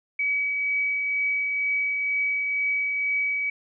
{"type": "tone with tremolo", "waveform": "sine", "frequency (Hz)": 2275, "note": "C#7", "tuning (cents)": 44, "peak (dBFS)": -21, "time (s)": [0.19, 3.5], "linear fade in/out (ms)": 5, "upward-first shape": "triangle", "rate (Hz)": 2.1, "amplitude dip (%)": 30, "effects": []}